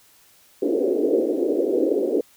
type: band-pass noise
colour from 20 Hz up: white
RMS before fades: -21 dBFS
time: 0.62-2.21 s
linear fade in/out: 5 ms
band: 280 to 500 Hz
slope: 48 dB/octave
effects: white hiss -55 dBFS RMS until 2.36 s